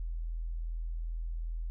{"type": "tone", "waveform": "sine", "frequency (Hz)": 41.28, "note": "E1", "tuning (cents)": 3, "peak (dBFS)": -33, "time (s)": [0, 1.7], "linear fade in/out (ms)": 0, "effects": []}